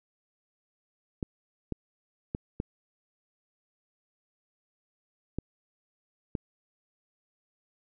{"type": "clicks", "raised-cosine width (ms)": 3, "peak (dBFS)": -18, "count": 6, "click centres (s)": [1.228, 1.723, 2.349, 2.601, 5.386, 6.352], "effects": []}